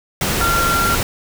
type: tone in noise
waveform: sine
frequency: 1378 Hz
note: F6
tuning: 24 cents flat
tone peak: -16 dBFS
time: 0.41-0.95 s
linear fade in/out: 2 ms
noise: pink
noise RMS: -19 dBFS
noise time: 0.21-1.03 s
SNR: 0 dB
effects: none